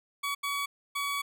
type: tone bursts at uneven times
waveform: 20% pulse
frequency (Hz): 1132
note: C#6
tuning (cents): +36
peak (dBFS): -25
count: 3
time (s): 0.23-0.35 / 0.43-0.66 / 0.95-1.22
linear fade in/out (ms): 10
effects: none